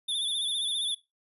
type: tone with vibrato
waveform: square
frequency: 3520 Hz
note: A7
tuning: in tune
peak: -28 dBFS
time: 0.08-0.95 s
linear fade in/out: 10 ms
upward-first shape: sine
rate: 15 Hz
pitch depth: 67 cents each way
effects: noise-tail reverb RT60 0.2 s tail -17 dB re dry + resampled to 32000 Hz